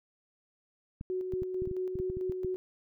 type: clicks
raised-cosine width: 5 ms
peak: -27 dBFS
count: 12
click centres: 1.011 / 1.337 / 1.421 / 1.621 / 1.674 / 1.713 / 1.955 / 2 / 2.1 / 2.17 / 2.297 / 2.447 s
type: tone with tremolo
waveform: sine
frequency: 370 Hz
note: F#4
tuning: in tune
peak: -30 dBFS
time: 1.1-2.56 s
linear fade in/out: 0 ms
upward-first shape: square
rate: 4.5 Hz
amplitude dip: 35%
effects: none